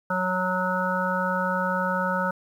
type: harmonic tone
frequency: 184.1 Hz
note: F#3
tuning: 8 cents flat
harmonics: 1 / 3 / 5 / 7 / 8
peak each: -29 / -29 / -29 / -29 / -29 dBFS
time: 0.1-2.31 s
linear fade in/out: 5 ms
effects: 9-bit